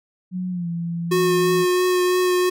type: tone with pitch glide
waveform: sine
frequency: 182.7 to 169.48 Hz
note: F#3 to E3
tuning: -22 to +48 cents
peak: -23 dBFS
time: 0.31-1.66 s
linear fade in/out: 50 ms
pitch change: -130 cents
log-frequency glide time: 0.5-0.68 s
type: tone with vibrato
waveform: square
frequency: 363.1 Hz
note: F#4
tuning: 33 cents flat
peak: -17 dBFS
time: 1.11-2.5 s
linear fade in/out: 10 ms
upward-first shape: triangle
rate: 3 Hz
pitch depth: 14 cents each way
effects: none